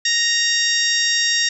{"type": "harmonic tone with a mistuned harmonic", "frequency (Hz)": 932.3, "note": "A#5", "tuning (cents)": 0, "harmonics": [2, 3, 4, 5, 6, 7, 8], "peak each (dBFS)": [-21, -27, -22, -27, -20, -30, -29], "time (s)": [0.05, 1.49], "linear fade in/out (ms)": 5, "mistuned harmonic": 7, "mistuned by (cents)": 30, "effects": []}